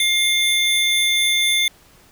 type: tone pair together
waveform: square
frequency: 2123 / 3537 Hz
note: C7 / A7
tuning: +25 / +8 cents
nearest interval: major sixth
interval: 883 cents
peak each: -20 / -18 dBFS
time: 0-1.68 s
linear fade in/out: 2 ms
effects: pink hiss -51 dBFS RMS until 2.11 s